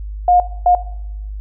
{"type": "tone bursts at uneven times", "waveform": "sine", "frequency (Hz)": 714, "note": "F5", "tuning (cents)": 38, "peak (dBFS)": -8, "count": 2, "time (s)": [[0.28, 0.4], [0.66, 0.75]], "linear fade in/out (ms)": 2, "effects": ["noise-tail reverb RT60 0.8 s tail -17 dB re dry", "added 51 Hz sine -24 dBFS peak until 1.4 s"]}